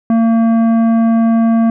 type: tone with tanh clipping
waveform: triangle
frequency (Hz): 227.7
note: A#3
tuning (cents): -40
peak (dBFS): -10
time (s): 0.1-1.7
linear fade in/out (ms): 2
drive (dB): 15
effects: none